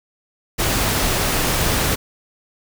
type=noise; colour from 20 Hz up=pink; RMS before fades=-19 dBFS; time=0.58-1.96 s; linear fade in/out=20 ms; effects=none